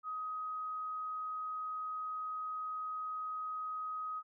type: tone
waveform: sine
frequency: 1259 Hz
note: D#6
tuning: 20 cents sharp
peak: -37 dBFS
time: 0.03-4.23 s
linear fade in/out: 50 ms
effects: none